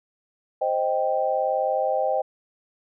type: chord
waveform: sine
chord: C minor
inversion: none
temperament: equal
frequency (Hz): 523.3 / 622.3 / 784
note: C5 / Eb5 / G5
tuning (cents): 0 / 0 / 0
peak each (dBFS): -25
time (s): 0.61-2.22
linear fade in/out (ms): 10
effects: none